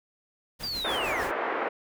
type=noise with tremolo; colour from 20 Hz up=pink; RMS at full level=-39 dBFS; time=0.59-1.32 s; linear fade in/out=20 ms; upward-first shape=sine; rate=6.6 Hz; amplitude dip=60%
type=linear sweep; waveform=triangle; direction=down; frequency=4864 to 1650 Hz; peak=-29 dBFS; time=0.63-1.24 s; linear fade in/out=10 ms
type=band-pass noise; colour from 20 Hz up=pink; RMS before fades=-30 dBFS; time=0.84-1.69 s; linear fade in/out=10 ms; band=360 to 2000 Hz; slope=24 dB/octave
effects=none